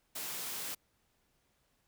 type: high-pass noise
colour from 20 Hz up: white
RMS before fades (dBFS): -40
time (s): 0.15-0.75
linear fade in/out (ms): 10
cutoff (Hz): 130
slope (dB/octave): 12
effects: pink hiss -75 dBFS RMS until 1.87 s